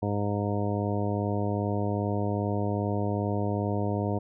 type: harmonic tone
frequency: 102.5 Hz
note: G#2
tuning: 22 cents flat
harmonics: 1 / 2 / 3 / 4 / 5 / 6 / 7 / 9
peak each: -29 / -32 / -34 / -35 / -36 / -37 / -37 / -39 dBFS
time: 0.02-4.19 s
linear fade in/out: 10 ms
effects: none